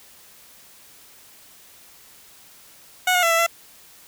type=tone with pitch steps; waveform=15% pulse; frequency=733 / 719 / 670 / 663 / 674 Hz; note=F#5 / F#5 / E5 / E5 / E5; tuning=-16 / -50 / +28 / +10 / +38 cents; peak=-10 dBFS; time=3.07-3.465 s; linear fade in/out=5 ms; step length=79 ms; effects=white hiss -49 dBFS RMS until 4.07 s